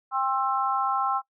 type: harmonic tone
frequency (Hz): 265.3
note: C4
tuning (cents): +24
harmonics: 3 / 4 / 5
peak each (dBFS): -27 / -27 / -27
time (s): 0.11-1.22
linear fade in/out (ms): 50
effects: noise-tail reverb RT60 0.1 s tail -22 dB re dry